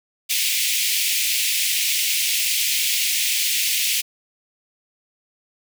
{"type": "high-pass noise", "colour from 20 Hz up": "pink", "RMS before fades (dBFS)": -21, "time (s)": [0.29, 4.02], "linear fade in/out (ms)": 20, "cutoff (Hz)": 2200, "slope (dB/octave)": 48, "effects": []}